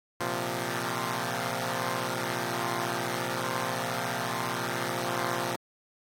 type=chord; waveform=5% pulse; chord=Bb suspended second; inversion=none; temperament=equal; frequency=116.54 / 130.81 / 174.61 Hz; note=Bb2 / C3 / F3; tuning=0 / 0 / 0 cents; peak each=-23 dBFS; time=0.2-5.56 s; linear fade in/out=5 ms; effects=AAC 48 kbps